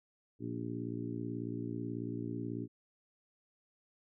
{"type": "harmonic tone with a mistuned harmonic", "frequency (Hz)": 58.27, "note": "A#1", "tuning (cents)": 0, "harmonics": [2, 3, 4, 5, 6, 7], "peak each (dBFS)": [-42, -47, -43, -41, -46, -48], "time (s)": [0.39, 2.68], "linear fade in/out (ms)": 50, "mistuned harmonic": 7, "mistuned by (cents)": -16, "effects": []}